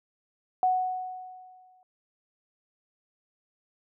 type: tone with exponential decay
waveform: sine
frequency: 740 Hz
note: F#5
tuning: in tune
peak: -19 dBFS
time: 0.63-1.83 s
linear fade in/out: 1 ms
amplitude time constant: 260 ms
effects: none